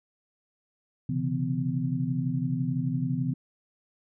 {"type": "tone cluster", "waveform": "sine", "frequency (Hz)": [128.7, 140.5, 166.8, 252.5], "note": ["C3", "C#3", "E3", "B3"], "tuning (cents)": [-28, 24, 21, 39], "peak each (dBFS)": -31, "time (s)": [1.09, 3.34], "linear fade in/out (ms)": 5, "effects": []}